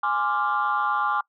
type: chord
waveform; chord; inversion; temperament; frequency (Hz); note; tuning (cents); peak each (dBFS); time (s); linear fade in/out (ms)
sine; D half-diminished seventh; second; equal; 830.6 / 1046.5 / 1174.7 / 1396.9; Ab5 / C6 / D6 / F6; 0 / 0 / 0 / 0; -26 / -28 / -24 / -27; 0.03-1.21; 5
effects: noise-tail reverb RT60 0.1 s tail -23 dB re dry + tanh soft clip ceiling -14 dBFS